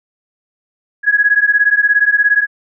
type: beating tone pair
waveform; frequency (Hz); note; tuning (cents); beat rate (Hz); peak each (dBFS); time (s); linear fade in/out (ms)
sine; 1661.2 / 1678.2; G#6 / G#6; 0 / +18; 17; -12; 1.03-2.47; 50
effects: none